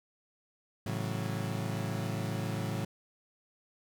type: chord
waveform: 35% pulse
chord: F# minor seventh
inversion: first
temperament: equal with one note detuned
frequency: 110 / 137.48 / 164.81 / 185 Hz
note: A2 / C#3 / E3 / F#3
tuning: 0 / -14 / 0 / 0 cents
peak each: -34 / -37 / -38 / -38 dBFS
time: 0.86-2.85 s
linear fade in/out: 5 ms
effects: none